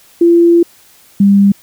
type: tone pair in turn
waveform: sine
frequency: 341 / 199.44 Hz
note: F4 / G3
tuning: -41 / +30 cents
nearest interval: major sixth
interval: 929 cents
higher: first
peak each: -4 dBFS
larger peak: neither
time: 0.21-0.63 / 1.2-1.52 s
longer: first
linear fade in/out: 5 ms
effects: white hiss -45 dBFS RMS until 1.62 s